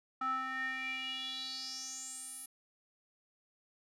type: tone with band-pass filter sweep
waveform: square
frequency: 261.6 Hz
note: C4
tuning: in tune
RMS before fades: -40 dBFS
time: 0.21-2.46 s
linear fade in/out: 5 ms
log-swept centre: 1200 to 11000 Hz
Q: 6.7
effects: none